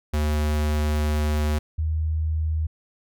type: tone pair in turn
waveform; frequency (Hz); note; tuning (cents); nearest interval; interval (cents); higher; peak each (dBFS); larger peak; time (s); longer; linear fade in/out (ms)
square / sine; 75.4 / 78.72; D2 / D#2; +46 / +21; minor second; 75; second; -21; neither; 0.13-1.59 / 1.78-2.67; first; 10
effects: none